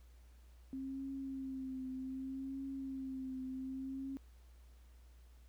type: tone with vibrato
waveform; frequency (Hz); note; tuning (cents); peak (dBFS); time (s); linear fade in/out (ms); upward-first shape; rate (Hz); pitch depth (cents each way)
sine; 265.3; C4; +24; -40; 0.73-4.17; 0; triangle; 0.65; 42
effects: added 60 Hz sine -57 dBFS peak until 5.48 s + pink hiss -72 dBFS RMS until 5.48 s